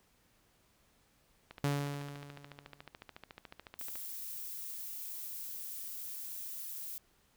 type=click train; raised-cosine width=0.3 ms; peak=-31 dBFS; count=35; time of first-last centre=1.51-3.956 s; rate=13.9 Hz
type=tone with exponential decay; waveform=sawtooth; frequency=142.7 Hz; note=D3; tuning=49 cents flat; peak=-25 dBFS; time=1.64-2.89 s; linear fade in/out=0 ms; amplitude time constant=270 ms
type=noise; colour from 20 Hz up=violet; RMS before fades=-43 dBFS; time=3.79-6.98 s; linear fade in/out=0 ms
effects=pink hiss -70 dBFS RMS until 7.36 s